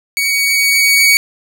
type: tone with level ramp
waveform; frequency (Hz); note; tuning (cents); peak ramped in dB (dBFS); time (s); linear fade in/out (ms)
sawtooth; 2248; C#7; +24; -10 to -3; 0.17-1.17; 0
effects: none